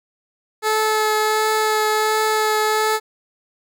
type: tone with vibrato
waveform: 15% pulse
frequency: 432 Hz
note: A4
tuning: 32 cents flat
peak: -10 dBFS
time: 0.62-3 s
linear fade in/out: 50 ms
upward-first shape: triangle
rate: 1.4 Hz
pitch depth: 12 cents each way
effects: none